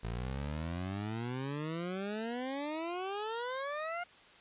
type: exponential sweep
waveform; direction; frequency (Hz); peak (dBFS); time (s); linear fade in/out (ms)
20% pulse; up; 55 to 716; -31; 0.03-4.04; 10
effects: white hiss -58 dBFS RMS until 4.4 s + resampled to 8000 Hz